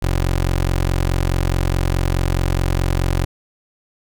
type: tone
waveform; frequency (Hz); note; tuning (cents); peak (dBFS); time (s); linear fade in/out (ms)
20% pulse; 44.73; F1; +42; -11; 0.02-3.25; 10
effects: none